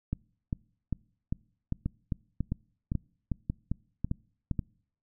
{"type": "two click trains", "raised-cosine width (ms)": 5, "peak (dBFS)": [-17, -17], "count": [6, 12], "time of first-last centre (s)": [[1.86, 4.592], [0.13, 4.512]], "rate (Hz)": [1.83, 2.51], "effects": ["noise-tail reverb RT60 0.6 s tail -26 dB re dry"]}